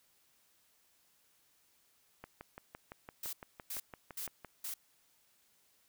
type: click train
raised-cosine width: 0.5 ms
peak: -31 dBFS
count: 14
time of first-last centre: 2.24-4.447 s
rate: 5.89 Hz
type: noise bursts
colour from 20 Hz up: blue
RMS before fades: -41 dBFS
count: 4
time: 3.23-4.74 s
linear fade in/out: 5 ms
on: 100 ms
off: 370 ms
effects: white hiss -71 dBFS RMS until 5.88 s